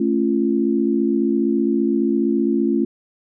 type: chord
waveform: sine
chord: A augmented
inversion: none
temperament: just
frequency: 220 / 275 / 343.8 Hz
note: A3 / C#4 / E#4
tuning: 0 / -14 / -27 cents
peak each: -20 dBFS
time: 0-2.85 s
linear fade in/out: 5 ms
effects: none